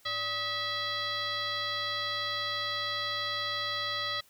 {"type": "tone with frequency modulation", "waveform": "sine", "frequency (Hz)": 2637, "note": "E7", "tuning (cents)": 0, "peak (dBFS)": -30, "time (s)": [0.05, 4.21], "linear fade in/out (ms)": 10, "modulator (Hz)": 685, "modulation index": 2.6, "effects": ["white hiss -62 dBFS RMS until 4.29 s"]}